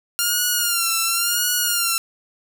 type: tone with vibrato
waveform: 5% pulse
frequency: 1396.9 Hz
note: F6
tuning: in tune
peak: -7 dBFS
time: 0.19-1.98 s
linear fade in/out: 0 ms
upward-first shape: sine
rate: 0.94 Hz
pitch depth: 73 cents each way
effects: none